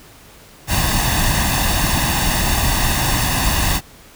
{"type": "noise with comb filter", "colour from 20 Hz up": "pink", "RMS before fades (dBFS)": -17, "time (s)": [0.67, 3.81], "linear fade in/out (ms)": 50, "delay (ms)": 1.1, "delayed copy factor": 0.7, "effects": ["pink hiss -44 dBFS RMS until 4.15 s"]}